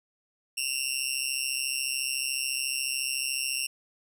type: tone with amplitude modulation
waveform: 15% pulse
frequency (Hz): 2743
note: F7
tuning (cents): -32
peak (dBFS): -17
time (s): 0.57-3.67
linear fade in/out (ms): 10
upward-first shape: sine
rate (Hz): 134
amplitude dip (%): 90
effects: none